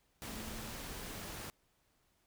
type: tone in noise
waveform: sine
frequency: 220 Hz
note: A3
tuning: in tune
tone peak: -49 dBFS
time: 0.25-0.7 s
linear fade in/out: 0 ms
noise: pink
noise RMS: -45 dBFS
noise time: 0.22-1.5 s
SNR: -7 dB
effects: pink hiss -75 dBFS RMS until 2.26 s